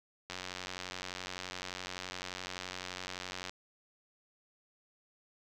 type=click train; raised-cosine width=0.2 ms; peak=-22 dBFS; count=294; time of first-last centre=0.3-3.495 s; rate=91.7 Hz; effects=none